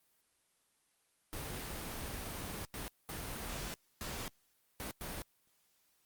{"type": "noise bursts at uneven times", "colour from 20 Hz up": "pink", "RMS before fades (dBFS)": -42, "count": 6, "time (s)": [[1.33, 2.65], [2.74, 2.88], [3.09, 3.74], [4.01, 4.28], [4.8, 4.91], [5.01, 5.22]], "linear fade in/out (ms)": 0, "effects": ["white hiss -74 dBFS RMS until 6.05 s", "Opus 32 kbps"]}